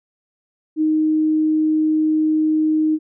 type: tone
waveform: sine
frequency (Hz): 311.1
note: D#4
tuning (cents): 0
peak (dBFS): -14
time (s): 0.76-2.99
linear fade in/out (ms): 50
effects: none